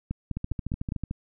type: two click trains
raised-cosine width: 5 ms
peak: -17 / -18 dBFS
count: 5 / 11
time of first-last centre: 0.11-0.921 / 0.37-1.111 s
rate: 4.93 / 13.5 Hz
effects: none